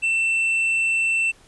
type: tone with tanh clipping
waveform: sine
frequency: 2680 Hz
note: E7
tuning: 28 cents sharp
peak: -19 dBFS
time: 0.02-1.32 s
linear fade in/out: 20 ms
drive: 4 dB
effects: pink hiss -53 dBFS RMS until 1.47 s + resampled to 24000 Hz